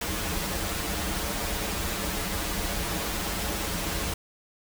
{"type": "noise with comb filter", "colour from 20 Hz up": "pink", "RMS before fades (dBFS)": -30, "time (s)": [0.01, 4.14], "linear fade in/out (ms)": 5, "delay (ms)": 7.9, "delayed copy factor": -1, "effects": []}